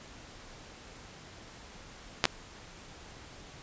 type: clicks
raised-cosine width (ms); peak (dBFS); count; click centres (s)
0.2; -5; 2; 2.241 / 2.254
effects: pink hiss -50 dBFS RMS until 3.62 s + resampled to 16000 Hz